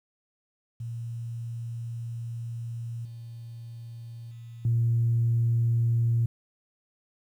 sine tone with level steps, 116.54 Hz, A#2, in tune, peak -32 / -38 / -40 / -20 dBFS, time 0.8-6.26 s, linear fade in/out 5 ms, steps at 3.05 / 4.31 / 4.65 s, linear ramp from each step 2 ms, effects tanh soft clip ceiling -16 dBFS + 10-bit

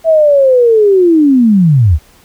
sine linear sweep, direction down, 660 to 66.2 Hz, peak -4 dBFS, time 0.04-1.99 s, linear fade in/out 50 ms, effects pink hiss -45 dBFS RMS until 2.24 s

